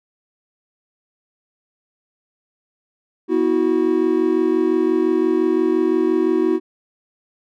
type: chord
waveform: triangle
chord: B suspended fourth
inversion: none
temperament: equal with one note detuned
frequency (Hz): 246.9 / 324.2 / 370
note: B3 / E4 / F#4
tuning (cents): 0 / -29 / 0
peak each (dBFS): -22 / -16 / -16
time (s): 3.28-6.6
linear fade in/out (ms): 50
effects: none